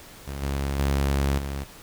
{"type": "tone with level steps", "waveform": "sawtooth", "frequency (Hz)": 69.3, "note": "C#2", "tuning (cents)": 0, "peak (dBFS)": [-27, -21, -17, -25], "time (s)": [0.27, 1.64], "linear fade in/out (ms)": 10, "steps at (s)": [0.42, 0.79, 1.38], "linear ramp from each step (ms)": 5, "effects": ["pink hiss -46 dBFS RMS until 1.82 s"]}